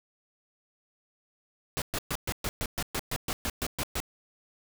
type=noise bursts; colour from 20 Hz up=pink; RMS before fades=-31 dBFS; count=14; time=1.77-4.002 s; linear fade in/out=0 ms; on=48 ms; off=120 ms; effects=none